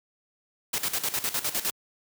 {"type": "noise with tremolo", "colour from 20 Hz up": "white", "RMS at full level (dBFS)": -27, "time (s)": [0.73, 1.71], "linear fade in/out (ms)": 10, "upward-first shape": "square", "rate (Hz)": 9.8, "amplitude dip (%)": 75, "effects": ["high-pass 80 Hz 12 dB/octave"]}